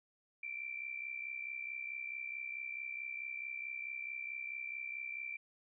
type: tone with amplitude modulation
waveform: sine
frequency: 2349 Hz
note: D7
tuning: in tune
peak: -37 dBFS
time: 0.43-5.37 s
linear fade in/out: 5 ms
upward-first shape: sine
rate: 64.6 Hz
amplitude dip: 70%
effects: none